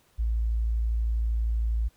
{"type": "tone", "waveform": "sine", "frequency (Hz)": 56.3, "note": "A1", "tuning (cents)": 40, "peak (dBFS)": -23, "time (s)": [0.18, 1.89], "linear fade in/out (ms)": 20, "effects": ["pink hiss -64 dBFS RMS until 1.96 s"]}